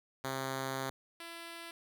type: tone pair in turn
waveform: 5% pulse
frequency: 133.3 / 335.9 Hz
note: C3 / E4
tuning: +33 / +33 cents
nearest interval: octave + major third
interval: 1600 cents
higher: second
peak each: -24 / -33 dBFS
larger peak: first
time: 0.24-0.9 / 1.2-1.71 s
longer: first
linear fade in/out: 2 ms
effects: none